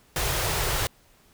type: band-stop noise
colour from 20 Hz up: pink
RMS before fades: -26 dBFS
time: 0.16-0.87 s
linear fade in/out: 2 ms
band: 160 to 340 Hz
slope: 48 dB/octave
effects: pink hiss -59 dBFS RMS until 1.33 s